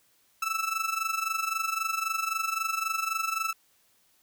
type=tone with amplitude modulation; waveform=30% pulse; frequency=1318.5 Hz; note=E6; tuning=in tune; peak=-22 dBFS; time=0.42-3.53 s; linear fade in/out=5 ms; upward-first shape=sine; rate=23.8 Hz; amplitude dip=75%; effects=white hiss -66 dBFS RMS until 4.22 s